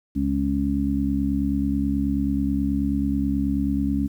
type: harmonic tone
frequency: 69.3 Hz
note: C#2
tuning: in tune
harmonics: 1 / 2 / 3 / 4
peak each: -27 / -33 / -25 / -23 dBFS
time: 0.15-4.08 s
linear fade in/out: 20 ms
effects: 9-bit